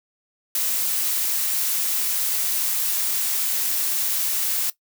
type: noise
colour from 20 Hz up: blue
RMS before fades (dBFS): -23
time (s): 0.55-4.7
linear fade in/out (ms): 2
effects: noise-tail reverb RT60 0.1 s tail -17 dB re dry